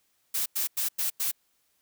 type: noise bursts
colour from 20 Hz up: blue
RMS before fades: -28 dBFS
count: 5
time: 0.34-1.316 s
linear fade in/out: 10 ms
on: 120 ms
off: 94 ms
effects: white hiss -71 dBFS RMS until 1.81 s